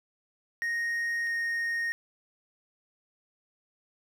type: tone pair in turn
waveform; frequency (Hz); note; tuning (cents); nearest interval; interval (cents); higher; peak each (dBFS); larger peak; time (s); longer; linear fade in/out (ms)
triangle; 1864.7 / 1856.6; A#6 / A#6; 0 / -7; unison; 7; first; -26; neither; 0.62-1.27 / 1.27-1.92; neither; 0
effects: none